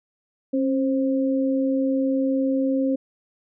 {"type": "tone pair together", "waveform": "sine", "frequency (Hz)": [269.8, 527.6], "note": ["C#4", "C5"], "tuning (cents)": [-47, 14], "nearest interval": "octave", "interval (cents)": 1161, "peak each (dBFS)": [-20, -25], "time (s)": [0.53, 2.96], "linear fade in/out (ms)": 10, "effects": []}